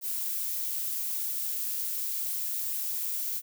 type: noise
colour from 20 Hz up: violet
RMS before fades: -32 dBFS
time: 0.01-3.42 s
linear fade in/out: 50 ms
effects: none